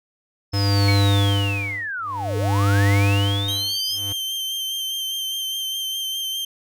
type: linear two-way sweep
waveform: sine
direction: down then up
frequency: 5250 to 415.3 to 5250 Hz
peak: -25 dBFS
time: 0.52-3.99 s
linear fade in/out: 50 ms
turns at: 2.37 s
type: tone with tremolo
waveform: square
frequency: 100 Hz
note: G2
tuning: 35 cents sharp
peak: -15 dBFS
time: 0.53-4.13 s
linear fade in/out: 10 ms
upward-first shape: sine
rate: 0.53 Hz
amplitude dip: 100%
type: tone with exponential decay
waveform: sine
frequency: 2249 Hz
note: C#7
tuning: 24 cents sharp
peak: -19 dBFS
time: 0.88-1.08 s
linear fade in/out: 5 ms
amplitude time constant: 43 ms
type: tone with vibrato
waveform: 40% pulse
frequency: 3133 Hz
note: G7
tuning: 2 cents flat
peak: -23 dBFS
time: 3.48-6.45 s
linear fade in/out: 5 ms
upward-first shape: sine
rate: 4.9 Hz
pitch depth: 23 cents each way
effects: none